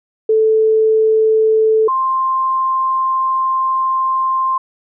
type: tone pair in turn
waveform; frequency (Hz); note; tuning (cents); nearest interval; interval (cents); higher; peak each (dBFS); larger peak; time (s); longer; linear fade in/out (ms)
sine; 438.8 / 1051.2; A4 / C6; -5 / +8; octave + minor third; 1513; second; -9 / -13; first; 0.29-1.88 / 1.88-4.58; second; 5
effects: none